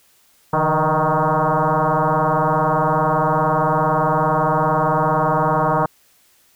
sine tone with frequency modulation, 164.81 Hz, E3, in tune, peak -14 dBFS, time 0.53-5.86 s, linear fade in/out 5 ms, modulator 156 Hz, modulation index 7.2, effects white hiss -56 dBFS RMS until 6.55 s

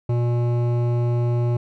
sine tone with hard clipping, 120 Hz, B2, 49 cents flat, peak -20 dBFS, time 0.09-1.57 s, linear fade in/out 5 ms, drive 13 dB, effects none

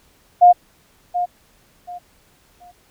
sine tone with echo, 711 Hz, F5, 31 cents sharp, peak -5 dBFS, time 0.41-0.53 s, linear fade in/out 20 ms, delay 730 ms, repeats 3, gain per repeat -12 dB, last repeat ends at 2.72 s, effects pink hiss -56 dBFS RMS until 2.9 s

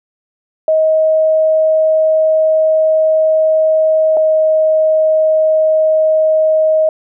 sine tone pair in turn, 631 / 628.4 Hz, D#5 / D#5, +24 / +17 cents, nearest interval unison, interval 7 cents, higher first, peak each -8 dBFS, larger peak neither, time 0.68-4.17 / 4.17-6.89 s, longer first, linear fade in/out 2 ms, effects none

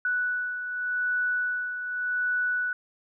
sine beating tone pair, 1480 / 1480.86 Hz, F#6 / F#6, 0 / +1 cents, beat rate 0.86 Hz, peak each -26 / -34 dBFS, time 0.05-2.73 s, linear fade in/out 2 ms, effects none

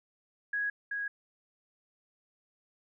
sine tone pair in turn, 1661.2 / 1651.9 Hz, G#6 / G#6, 0 / -10 cents, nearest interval unison, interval 10 cents, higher first, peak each -29 / -32 dBFS, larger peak first, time 0.53-0.7 / 0.91-1.08 s, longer neither, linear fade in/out 5 ms, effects none

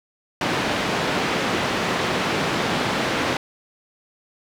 pink band-pass noise, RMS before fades -23 dBFS, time 0.41-3.37 s, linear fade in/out 2 ms, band 170 to 3600 Hz, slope 12 dB/octave, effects none

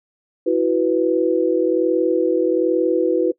sine chord, E suspended second, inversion none, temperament just, 329.6 / 370.8 / 494.4 Hz, E4 / F#4 / B4, 0 / +4 / +2 cents, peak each -19 dBFS, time 0.46-3.32 s, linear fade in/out 10 ms, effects noise-tail reverb RT60 0.1 s tail -22 dB re dry

